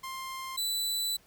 sawtooth tone pair in turn, 1054 / 3979 Hz, C6 / B7, +12 / +12 cents, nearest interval octave + major seventh, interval 2300 cents, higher second, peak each -33 / -26 dBFS, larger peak second, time 0.03-0.57 / 0.57-1.17 s, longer second, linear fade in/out 10 ms, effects pink hiss -62 dBFS RMS until 1.26 s

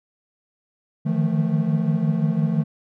triangle tone cluster, 152.8 / 158.6 / 172.9 / 219.8 Hz, D#3 / D#3 / F3 / A3, -31 / +33 / -17 / -2 cents, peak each -22 dBFS, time 1.05-2.64 s, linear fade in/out 20 ms, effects none

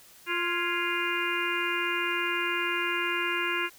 harmonic tone with a mistuned harmonic, 349.2 Hz, F4, in tune, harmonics 1 / 3 / 4 / 5 / 6 / 7 / 8, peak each -34 / -34 / -34 / -34 / -34 / -34 / -34 dBFS, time 0.26-3.7 s, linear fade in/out 50 ms, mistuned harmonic 5, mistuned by -81 cents, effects white hiss -54 dBFS RMS until 3.78 s

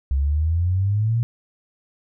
sine exponential sweep, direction up, 66 to 120 Hz, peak -17 dBFS, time 0.11-1.23 s, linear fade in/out 0 ms, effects none

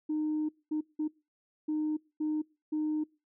sine tone bursts at uneven times, 306.8 Hz, D#4, 24 cents flat, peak -27 dBFS, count 6, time 0.09-0.49 / 0.71-0.81 / 0.99-1.08 / 1.68-1.97 / 2.2-2.42 / 2.72-3.04 s, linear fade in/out 10 ms, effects noise-tail reverb RT60 0.3 s tail -24 dB re dry + tanh soft clip ceiling -25 dBFS

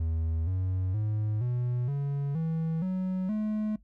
triangle tone with pitch steps, 81 / 93.04 / 106.88 / 122.77 / 141.03 / 162 / 186.09 / 213.8 Hz, E2 / F#2 / A2 / B2 / C#3 / E3 / F#3 / A3, -30 / +10 / -50 / -10 / +30 / -30 / +10 / -49 cents, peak -25 dBFS, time 0-3.76 s, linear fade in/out 5 ms, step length 470 ms, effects noise-tail reverb RT60 0.1 s tail -18 dB re dry + added 50 Hz sine -56 dBFS peak until 3.83 s

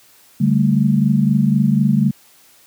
sine chord, D suspended fourth, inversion none, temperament equal with one note detuned, 144.39 / 196 / 220 Hz, D3 / G3 / A3, -29 / 0 / 0 cents, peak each -16 dBFS, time 0.4-2.11 s, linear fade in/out 10 ms, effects white hiss -50 dBFS RMS until 2.66 s + high-pass 80 Hz 12 dB/octave

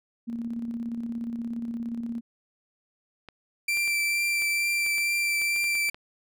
sine tone with tremolo, 233.1 Hz, A#3, in tune, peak -28 dBFS, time 0.27-2.21 s, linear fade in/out 20 ms, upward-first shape square, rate 17 Hz, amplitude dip 40%
clicks, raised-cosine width 0.3 ms, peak -27 dBFS, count 12, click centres 3.287 / 3.772 / 3.877 / 4.421 / 4.864 / 4.982 / 5.417 / 5.562 / 5.642 / 5.753 / 5.889 / 5.945 s
40% pulse tone with vibrato, 2349 Hz, D7, in tune, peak -23 dBFS, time 3.68-5.9 s, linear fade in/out 5 ms, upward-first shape triangle, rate 2.2 Hz, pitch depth 13 cents each way
effects none

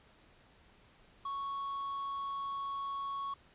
triangle tone with quantisation, 1108.7 Hz, C#6, in tune, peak -34 dBFS, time 1.25-3.34 s, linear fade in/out 5 ms, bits 10, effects pink hiss -63 dBFS RMS until 3.54 s + resampled to 8000 Hz

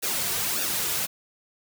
white noise with flanger, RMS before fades -27 dBFS, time 0.02-1.07 s, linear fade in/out 20 ms, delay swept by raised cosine 0.94 to 3.84 ms, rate 1.7 Hz, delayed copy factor -0.7, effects none

